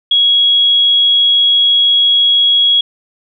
sine tone, 3322 Hz, G#7, in tune, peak -7 dBFS, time 0.11-2.81 s, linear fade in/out 5 ms, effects none

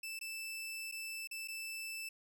sawtooth tone with dropouts, 2643 Hz, E7, 4 cents sharp, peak -38 dBFS, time 0.03-2.09 s, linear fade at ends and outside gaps 5 ms, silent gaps 0.191-0.211 / 0.915-0.922 / 1.274-1.311 / 1.476-1.483 s, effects none

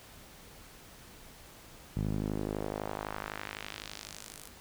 sawtooth tone with band-pass filter sweep, 51.91 Hz, G#1, in tune, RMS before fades -38 dBFS, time 1.96-4.49 s, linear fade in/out 5 ms, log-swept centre 150 to 12000 Hz, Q 1.2, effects pink hiss -53 dBFS RMS until 4.6 s

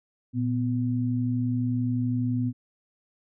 sine tone pair together, 117.7 / 249.4 Hz, A#2 / B3, +17 / +17 cents, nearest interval octave + minor second, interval 1300 cents, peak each -26 dBFS, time 0.33-2.53 s, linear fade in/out 50 ms, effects none

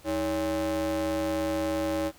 square ring-modulated tone, 122.1 Hz, B2, 19 cents flat, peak -24 dBFS, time 0.04-2.12 s, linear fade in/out 50 ms, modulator 440 Hz, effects pink hiss -55 dBFS RMS until 2.18 s

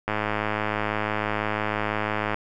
click train, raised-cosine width 0.5 ms, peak -10 dBFS, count 241, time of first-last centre 0.08-2.344 s, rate 106 Hz, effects none

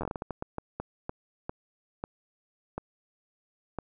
slowing click train, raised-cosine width 1 ms, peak -19 dBFS, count 17, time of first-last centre 0.01-3.787 s, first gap 10 ms, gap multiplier 1.36, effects none

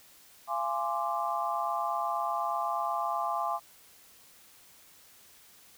sine chord, D half-diminished seventh, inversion first, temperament equal with one note detuned, 685.7 / 830.6 / 1046.5 / 1174.7 Hz, F5 / Ab5 / C6 / D6, -32 / 0 / 0 / 0 cents, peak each -34 dBFS, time 0.47-3.6 s, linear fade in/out 50 ms, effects white hiss -57 dBFS RMS until 5.77 s

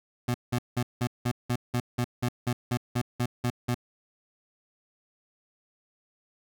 25% pulse tone bursts, 121.8 Hz, B2, 24 cents flat, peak -21 dBFS, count 15, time 0.28-3.745 s, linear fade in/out 5 ms, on 63 ms, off 180 ms, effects none

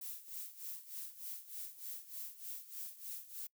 violet noise with tremolo, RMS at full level -44 dBFS, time 0.01-3.47 s, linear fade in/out 5 ms, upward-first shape sine, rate 3.3 Hz, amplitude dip 80%, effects noise-tail reverb RT60 0.1 s tail -24 dB re dry

